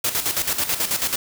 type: noise with tremolo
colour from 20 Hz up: white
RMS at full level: -21 dBFS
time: 0.04-1.16 s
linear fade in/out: 5 ms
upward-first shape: square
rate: 9.2 Hz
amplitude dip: 65%
effects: none